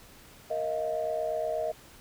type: chord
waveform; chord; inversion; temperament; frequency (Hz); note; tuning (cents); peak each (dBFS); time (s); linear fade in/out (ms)
sine; Bb suspended fourth; none; equal with one note detuned; 466.2 / 630.2 / 698.5; Bb4 / Eb5 / F5; 0 / +22 / 0; -35 / -29 / -35; 0.5-1.72; 10
effects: tanh soft clip ceiling -19 dBFS + pink hiss -53 dBFS RMS until 2 s